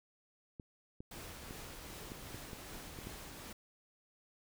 clicks, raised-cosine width 3 ms, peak -33 dBFS, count 8, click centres 0.598 / 1.005 / 1.509 / 2.119 / 2.345 / 2.532 / 2.988 / 3.071 s
pink noise with tremolo, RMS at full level -48 dBFS, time 1.11-3.53 s, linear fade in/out 5 ms, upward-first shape triangle, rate 2.6 Hz, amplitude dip 25%
effects none

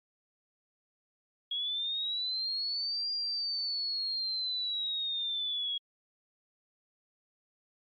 sine linear two-way sweep, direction up then down, 3307 to 4800 to 3307 Hz, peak -31 dBFS, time 1.51-5.78 s, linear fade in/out 5 ms, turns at 3.11 s, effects AAC 48 kbps

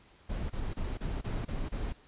brown noise bursts, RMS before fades -34 dBFS, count 7, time 0.29-1.928 s, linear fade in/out 10 ms, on 210 ms, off 28 ms, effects pink hiss -60 dBFS RMS until 2.07 s + resampled to 8000 Hz

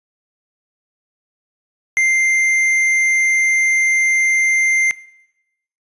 sine tone with tanh clipping, 2093 Hz, C7, in tune, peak -13 dBFS, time 1.97-4.91 s, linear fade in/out 0 ms, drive 8 dB, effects noise-tail reverb RT60 0.9 s tail -21 dB re dry + resampled to 24000 Hz

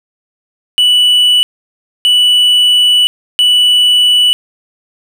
triangle tone bursts at uneven times, 2960 Hz, F#7, in tune, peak -4 dBFS, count 3, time 0.78-1.43 / 2.05-3.07 / 3.39-4.33 s, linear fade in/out 0 ms, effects none

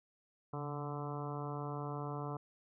harmonic tone with a mistuned harmonic, 146 Hz, D3, 10 cents flat, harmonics 1 / 2 / 3 / 4 / 5 / 6 / 7 / 8 / 9, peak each -41 / -47 / -46 / -51 / -48 / -52 / -48 / -51 / -52 dBFS, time 0.53-2.37 s, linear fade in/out 5 ms, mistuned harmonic 1, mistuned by -57 cents, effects none

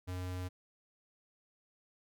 square tone, 91.1 Hz, F#2, 26 cents flat, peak -38 dBFS, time 0.07-0.49 s, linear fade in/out 20 ms, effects none

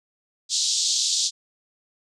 pink band-pass noise, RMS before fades -23 dBFS, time 0.49-1.31 s, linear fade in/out 50 ms, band 3600 to 7700 Hz, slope 48 dB/octave, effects none

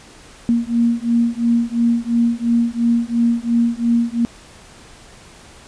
sine beating tone pair, 233.1 / 236 Hz, A#3 / A#3, 0 / +22 cents, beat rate 2.9 Hz, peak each -17 dBFS, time 0.49-4.25 s, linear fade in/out 0 ms, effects pink hiss -43 dBFS RMS until 5.67 s + resampled to 22050 Hz

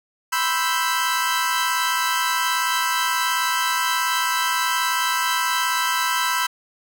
sawtooth chord, C major seventh, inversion third, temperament equal, 987.8 / 1046.5 / 1318.5 / 1568 Hz, B5 / C6 / E6 / G6, 0 / 0 / 0 / 0 cents, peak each -20 / -25 / -21 / -22 dBFS, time 0.32-6.47 s, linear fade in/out 10 ms, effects none

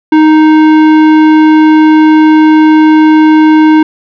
sine tone with tanh clipping, 311.1 Hz, D#4, in tune, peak -3 dBFS, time 0.12-3.83 s, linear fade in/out 5 ms, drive 15 dB, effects none

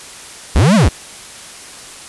square linear two-way sweep, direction up then down, 44.17 to 230.6 to 44.17 Hz, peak -8 dBFS, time 0.55-0.89 s, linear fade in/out 10 ms, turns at 0.75 s, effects white hiss -34 dBFS RMS until 2.08 s + resampled to 24000 Hz

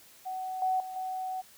sine tone with level steps, 749 Hz, F#5, 21 cents sharp, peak -33 / -25 / -37 / -32 dBFS, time 0.25-1.42 s, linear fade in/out 20 ms, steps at 0.62 / 0.8 / 0.96 s, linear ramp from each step 2 ms, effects white hiss -56 dBFS RMS until 1.57 s

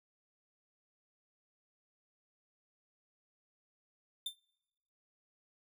45% pulse tone with exponential decay, 3576 Hz, A7, 27 cents sharp, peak -33 dBFS, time 4.26-4.36 s, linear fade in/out 5 ms, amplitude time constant 21 ms, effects noise-tail reverb RT60 1.0 s tail -26 dB re dry

